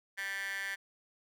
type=tone with high-pass filter; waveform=15% pulse; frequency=196 Hz; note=G3; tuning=in tune; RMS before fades=-38 dBFS; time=0.17-0.76 s; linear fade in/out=20 ms; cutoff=1700 Hz; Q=5.2; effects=none